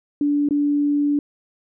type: tone with dropouts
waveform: sine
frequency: 290 Hz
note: D4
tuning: 22 cents flat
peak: -16 dBFS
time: 0.21-1.19 s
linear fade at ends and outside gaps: 2 ms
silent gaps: 0.488-0.508 s
effects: none